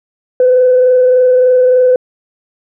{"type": "tone with frequency modulation", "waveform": "sine", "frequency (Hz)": 505, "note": "B4", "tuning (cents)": 39, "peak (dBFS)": -4, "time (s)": [0.4, 1.96], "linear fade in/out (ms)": 2, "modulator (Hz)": 23.4, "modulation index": 0.27, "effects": ["tanh soft clip ceiling -1 dBFS"]}